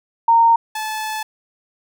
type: tone pair in turn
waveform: sine / sawtooth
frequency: 922 / 867.2 Hz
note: A#5 / A5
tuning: -19 / -25 cents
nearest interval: minor second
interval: 106 cents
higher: first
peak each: -9 / -19 dBFS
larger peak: first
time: 0.28-0.56 / 0.75-1.23 s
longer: second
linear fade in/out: 5 ms
effects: none